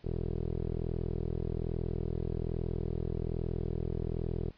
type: tone with low-pass filter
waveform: 15% pulse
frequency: 41.2 Hz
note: E1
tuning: in tune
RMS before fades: -34 dBFS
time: 0.04-4.51 s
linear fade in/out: 10 ms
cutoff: 400 Hz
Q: 2
effects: pink hiss -63 dBFS RMS until 4.57 s + resampled to 11025 Hz